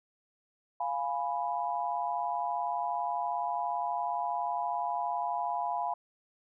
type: chord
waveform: sine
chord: F diminished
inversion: none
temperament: equal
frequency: 698.5 / 830.6 / 987.8 Hz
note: F5 / Ab5 / Cb6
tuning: 0 / 0 / 0 cents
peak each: -34 dBFS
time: 0.8-5.94 s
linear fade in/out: 5 ms
effects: none